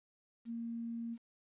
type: tone with quantisation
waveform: sine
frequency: 231.9 Hz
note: A#3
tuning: 9 cents flat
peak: -38 dBFS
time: 0.45-1.18 s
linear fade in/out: 50 ms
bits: 11
effects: resampled to 8000 Hz